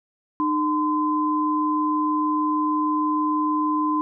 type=tone pair together; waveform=sine; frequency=304.4 / 1025 Hz; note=D#4 / C6; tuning=-38 / -36 cents; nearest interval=octave + major sixth; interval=2102 cents; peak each=-22 dBFS; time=0.4-4.01 s; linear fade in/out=0 ms; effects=none